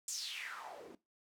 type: noise with band-pass filter sweep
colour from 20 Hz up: white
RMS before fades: -45 dBFS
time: 0.08-0.95 s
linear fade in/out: 2 ms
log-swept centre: 7600 to 300 Hz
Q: 5.1
effects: noise-tail reverb RT60 0.2 s tail -17 dB re dry